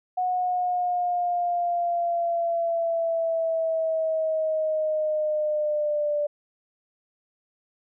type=linear sweep; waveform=sine; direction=down; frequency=733 to 587.3 Hz; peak=-22 dBFS; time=0.17-6.27 s; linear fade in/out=10 ms; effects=none